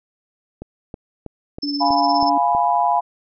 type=click train; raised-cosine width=2 ms; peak=-18 dBFS; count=7; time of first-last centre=0.62-2.549 s; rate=3.11 Hz
type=tone with tremolo; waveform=sine; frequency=5274 Hz; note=E8; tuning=in tune; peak=-21 dBFS; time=1.62-2.3 s; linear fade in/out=10 ms; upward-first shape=triangle; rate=17 Hz; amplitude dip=90%
type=tone with vibrato; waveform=sine; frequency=286.8 Hz; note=D4; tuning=41 cents flat; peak=-22 dBFS; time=1.63-2.38 s; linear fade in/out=5 ms; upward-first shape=sine; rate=6.2 Hz; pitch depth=9 cents each way
type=chord; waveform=sine; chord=F diminished; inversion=none; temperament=equal; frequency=698.5 / 830.6 / 987.8 Hz; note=F5 / Ab5 / Cb6; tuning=0 / 0 / 0 cents; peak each=-19 dBFS; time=1.8-3.01 s; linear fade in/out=20 ms
effects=none